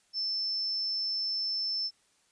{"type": "tone", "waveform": "sine", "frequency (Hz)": 5300, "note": "E8", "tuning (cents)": 9, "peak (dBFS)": -29, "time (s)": [0.13, 1.91], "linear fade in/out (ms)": 50, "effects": ["white hiss -68 dBFS RMS until 2.31 s", "resampled to 22050 Hz"]}